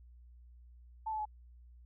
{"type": "tone with pitch steps", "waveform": "sine", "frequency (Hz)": [880, 865.4, 851], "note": ["A5", "A5", "G#5"], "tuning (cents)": [0, -29, 42], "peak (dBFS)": -34, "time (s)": [1.06, 1.255], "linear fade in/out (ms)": 10, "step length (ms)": 65, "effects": ["added 60 Hz sine -54 dBFS peak until 1.85 s"]}